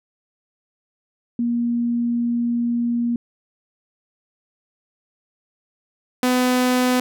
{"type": "tone pair in turn", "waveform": ["sine", "sawtooth"], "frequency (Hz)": [237.2, 251.3], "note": ["A#3", "B3"], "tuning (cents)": [30, 30], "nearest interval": "minor second", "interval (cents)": 100, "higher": "second", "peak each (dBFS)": [-18, -12], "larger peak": "second", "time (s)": [[1.39, 3.16], [6.23, 7]], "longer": "first", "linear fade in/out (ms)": 2, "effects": []}